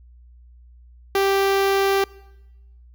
sawtooth tone with notch filter, 392 Hz, G4, in tune, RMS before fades -19 dBFS, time 1.15-2.04 s, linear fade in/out 2 ms, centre 8200 Hz, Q 1.3, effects noise-tail reverb RT60 1.0 s tail -23 dB re dry + added 60 Hz sine -45 dBFS peak until 2.94 s

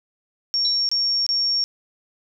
sine tone bursts, 5520 Hz, F8, 21 cents flat, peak -18 dBFS, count 3, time 0.54-1.64 s, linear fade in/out 0 ms, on 350 ms, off 25 ms
sine tone with exponential decay, 3951 Hz, B7, in tune, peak -20 dBFS, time 0.65-0.88 s, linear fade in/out 1 ms, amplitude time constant 48 ms
effects none

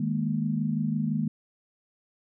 sine chord, D# suspended fourth, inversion none, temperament just, 155.56 / 207.4 / 233.3 Hz, D#3 / G#3 / A#3, 0 / -2 / +2 cents, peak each -29 dBFS, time 0-1.28 s, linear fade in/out 5 ms, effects none

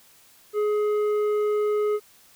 triangle tone with tanh clipping, 420 Hz, G#4, 19 cents sharp, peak -22 dBFS, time 0.53-2 s, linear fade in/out 50 ms, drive 12 dB, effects white hiss -55 dBFS RMS until 2.35 s

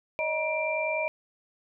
sine tone cluster, 576 / 626 / 955 / 2363 Hz, D5 / D#5 / A#5 / D7, -34 / +10 / +42 / +10 cents, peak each -37 / -29 / -35 / -30 dBFS, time 0.19-1.08 s, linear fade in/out 0 ms, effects none

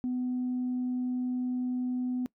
sine tone, 250.6 Hz, B3, 25 cents sharp, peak -27 dBFS, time 0.04-2.26 s, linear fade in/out 0 ms, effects noise-tail reverb RT60 0.1 s tail -23 dB re dry + tanh soft clip ceiling -25 dBFS

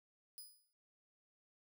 5% pulse tone with exponential decay, 4978 Hz, D#8, in tune, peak -40 dBFS, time 0.38-0.73 s, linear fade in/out 0 ms, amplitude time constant 75 ms, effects none

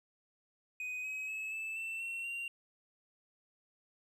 triangle tone with pitch steps, 2500 / 2542 / 2585 / 2629 / 2673 / 2718 / 2764 Hz, D#7 / D#7 / E7 / E7 / E7 / F7 / F7, +8 / +36 / -34 / -5 / +23 / -48 / -19 cents, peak -36 dBFS, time 0.8-2.48 s, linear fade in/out 2 ms, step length 240 ms, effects none

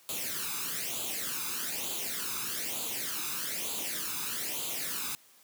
white noise with flanger, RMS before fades -35 dBFS, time 0.09-5.15 s, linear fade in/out 0 ms, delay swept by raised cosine 0.27 to 0.81 ms, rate 1.1 Hz, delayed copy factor +0.7, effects white hiss -60 dBFS RMS until 5.43 s + high-pass 150 Hz 12 dB/octave

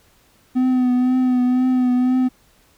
triangle tone with vibrato, 252.4 Hz, B3, 38 cents sharp, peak -12 dBFS, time 0.55-2.29 s, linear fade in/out 20 ms, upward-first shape triangle, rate 2 Hz, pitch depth 34 cents each way, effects pink hiss -56 dBFS RMS until 2.77 s

